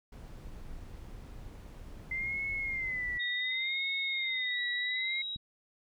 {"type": "noise", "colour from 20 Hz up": "brown", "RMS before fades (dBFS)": -46, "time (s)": [0.12, 3.18], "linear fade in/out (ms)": 5}
{"type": "tone with vibrato", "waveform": "sine", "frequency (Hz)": 2066, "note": "C7", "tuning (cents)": -22, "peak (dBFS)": -32, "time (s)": [2.11, 5.22], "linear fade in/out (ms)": 5, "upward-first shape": "sine", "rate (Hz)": 0.68, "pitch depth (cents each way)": 100}
{"type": "tone with pitch glide", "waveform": "sine", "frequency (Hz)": [3704, 3835], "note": ["A#7", "A#7"], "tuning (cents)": [-12, 48], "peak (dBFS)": -35, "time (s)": [3.19, 5.37], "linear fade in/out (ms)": 20, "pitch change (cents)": 60, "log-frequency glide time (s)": [4.44, 4.61]}
{"type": "click", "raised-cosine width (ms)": 5, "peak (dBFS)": -34, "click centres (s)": 5.361}
{"effects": []}